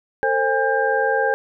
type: tone cluster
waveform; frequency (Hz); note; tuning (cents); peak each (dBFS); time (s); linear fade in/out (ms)
sine; 450.6 / 530 / 813 / 1592; A4 / C5 / G#5 / G6; +41 / +22 / -37 / +26; -22; 0.23-1.34; 0
effects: none